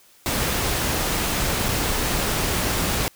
pink noise with dropouts, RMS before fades -23 dBFS, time 0.26-3.08 s, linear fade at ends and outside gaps 0 ms, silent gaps 1.685-1.689 s, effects white hiss -54 dBFS RMS until 3.15 s

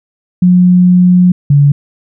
sine tone pair in turn, 180 / 142.87 Hz, F#3 / D3, -47 / -47 cents, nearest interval major third, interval 400 cents, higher first, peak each -3 dBFS, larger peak neither, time 0.42-1.32 / 1.5-1.72 s, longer first, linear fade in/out 5 ms, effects none

